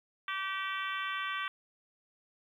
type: harmonic tone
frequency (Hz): 385.7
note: G4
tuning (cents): -28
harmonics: 3 / 4 / 5 / 6 / 7 / 8 / 9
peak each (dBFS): -37 / -39 / -41 / -43 / -44 / -45 / -46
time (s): 0.28-1.48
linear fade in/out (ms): 2
effects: 11-bit